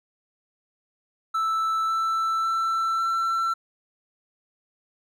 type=tone with pitch steps; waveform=triangle; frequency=1318.5 / 1326.9 / 1335.4 / 1343.9 Hz; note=E6 / E6 / E6 / E6; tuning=0 / +11 / +22 / +33 cents; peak=-20 dBFS; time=1.34-3.54 s; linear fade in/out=10 ms; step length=550 ms; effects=none